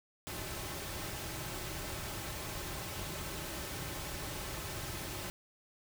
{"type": "noise with comb filter", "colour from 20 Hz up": "pink", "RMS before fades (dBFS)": -41, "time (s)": [0.27, 5.3], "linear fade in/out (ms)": 0, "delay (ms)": 4.2, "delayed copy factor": -0.5, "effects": []}